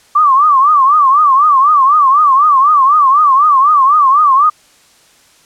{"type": "tone with vibrato", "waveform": "sine", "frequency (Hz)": 1140, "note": "C#6", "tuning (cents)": 48, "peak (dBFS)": -5, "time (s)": [0.15, 4.5], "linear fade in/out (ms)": 10, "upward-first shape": "triangle", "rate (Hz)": 4, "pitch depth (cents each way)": 180, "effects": ["white hiss -47 dBFS RMS until 5.45 s", "low-pass 9000 Hz 12 dB/octave"]}